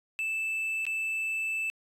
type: tone with dropouts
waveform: triangle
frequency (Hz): 2637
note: E7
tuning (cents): 0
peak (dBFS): -27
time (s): 0.19-1.7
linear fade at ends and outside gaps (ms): 0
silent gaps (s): 0.853-0.866
effects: resampled to 32000 Hz